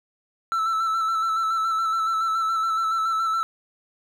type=tone with vibrato; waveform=triangle; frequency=1325 Hz; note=E6; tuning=9 cents sharp; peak=-19 dBFS; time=0.52-3.43 s; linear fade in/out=0 ms; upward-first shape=square; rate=7.1 Hz; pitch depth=23 cents each way; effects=none